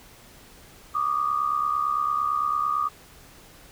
sine tone pair together, 1158 / 1226.9 Hz, D6 / D#6, -25 / -25 cents, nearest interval minor second, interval 100 cents, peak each -26 / -24 dBFS, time 0.94-2.89 s, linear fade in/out 20 ms, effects pink hiss -50 dBFS RMS until 3.71 s

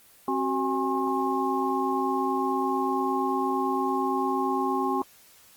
sine tone cluster, 266.5 / 375.3 / 820 / 1075 Hz, C4 / F#4 / G#5 / C6, +32 / +25 / -22 / +47 cents, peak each -29 dBFS, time 0.28-5.02 s, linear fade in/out 2 ms, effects white hiss -55 dBFS RMS until 5.56 s + Opus 24 kbps

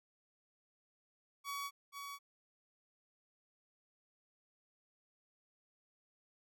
sawtooth tone with echo, 1129 Hz, C#6, 31 cents sharp, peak -36 dBFS, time 1.44-1.71 s, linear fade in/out 50 ms, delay 480 ms, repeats 1, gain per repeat -5 dB, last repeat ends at 2.19 s, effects none

